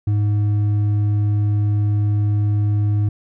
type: tone with hard clipping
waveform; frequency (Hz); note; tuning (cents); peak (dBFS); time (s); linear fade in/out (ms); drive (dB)
sine; 103.83; G#2; 0; -16; 0.07-3.09; 5; 4
effects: none